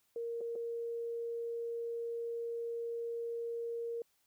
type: tone with dropouts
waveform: sine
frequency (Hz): 466.2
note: A#4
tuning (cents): 0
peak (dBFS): -36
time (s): 0.16-4.02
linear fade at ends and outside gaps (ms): 2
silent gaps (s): 0.408-0.412 / 0.555-0.559
effects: white hiss -75 dBFS RMS until 4.26 s